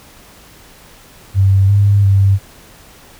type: tone with pitch steps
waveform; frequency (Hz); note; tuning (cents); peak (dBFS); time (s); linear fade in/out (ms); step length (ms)
sine; 97 / 100.9 / 98; G2 / G#2 / G2; -18 / -49 / 0; -7; 1.34-2.39; 50; 350
effects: pink hiss -42 dBFS RMS until 3.19 s